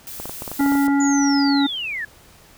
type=noise; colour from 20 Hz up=blue; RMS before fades=-34 dBFS; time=0.07-0.87 s; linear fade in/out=0 ms
type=clicks; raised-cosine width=1 ms; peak=-17 dBFS; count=11; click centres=0.2 / 0.256 / 0.295 / 0.421 / 0.478 / 0.516 / 0.607 / 0.662 / 0.721 / 0.754 / 0.882 s
type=harmonic tone; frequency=280.4 Hz; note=C#4; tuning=20 cents sharp; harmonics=1 / 3 / 5 / 7; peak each=-15 / -25 / -29 / -32 dBFS; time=0.59-1.67 s; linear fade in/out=10 ms
type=linear sweep; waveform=sine; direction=down; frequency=7040 to 1661.2 Hz; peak=-24 dBFS; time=1-2.05 s; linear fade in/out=5 ms
effects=pink hiss -49 dBFS RMS until 2.57 s